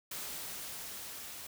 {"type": "noise with level ramp", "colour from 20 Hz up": "white", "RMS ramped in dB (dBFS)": [-41, -46], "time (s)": [0.11, 1.47], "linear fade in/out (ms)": 5, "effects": []}